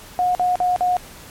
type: tone bursts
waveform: sine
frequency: 723 Hz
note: F#5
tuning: 40 cents flat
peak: -15 dBFS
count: 4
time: 0.19-0.968 s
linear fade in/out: 0 ms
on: 160 ms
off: 46 ms
effects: pink hiss -41 dBFS RMS until 1.3 s + MP3 64 kbps